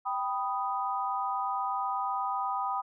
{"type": "chord", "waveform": "sine", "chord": "G augmented", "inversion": "none", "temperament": "equal", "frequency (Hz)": [784, 987.8, 1244.5], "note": ["G5", "B5", "D#6"], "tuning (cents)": [0, 0, 0], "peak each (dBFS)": -33, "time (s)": [0.05, 2.82], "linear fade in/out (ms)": 20, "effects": []}